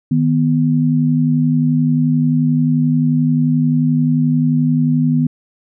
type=tone pair together; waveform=sine; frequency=155.6 / 247 Hz; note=D#3 / B3; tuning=0 / 0 cents; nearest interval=minor sixth; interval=800 cents; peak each=-14 dBFS; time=0.11-5.27 s; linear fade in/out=5 ms; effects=none